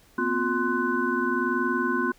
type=tone cluster; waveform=sine; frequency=237.4 / 258.3 / 355.2 / 1042 / 1495 Hz; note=A#3 / C4 / F4 / C6 / F#6; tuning=+32 / -22 / +29 / -7 / +17 cents; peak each=-31 / -29 / -28 / -29 / -28 dBFS; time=0.18-2.12 s; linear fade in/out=5 ms; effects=pink hiss -58 dBFS RMS until 2.18 s